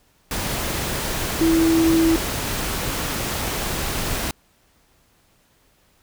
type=tone in noise; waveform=sine; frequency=327.1 Hz; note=E4; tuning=13 cents flat; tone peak=-14 dBFS; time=1.41-2.16 s; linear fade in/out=2 ms; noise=pink; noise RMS=-25 dBFS; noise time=0.31-4.31 s; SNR=+8 dB; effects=pink hiss -60 dBFS RMS until 6.02 s